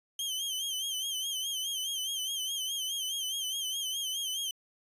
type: tone with vibrato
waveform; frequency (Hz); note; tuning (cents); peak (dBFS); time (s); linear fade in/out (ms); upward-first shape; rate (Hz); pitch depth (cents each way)
sawtooth; 3136; G7; 0; -29; 0.19-4.51; 2; sine; 4.8; 78
effects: resampled to 32000 Hz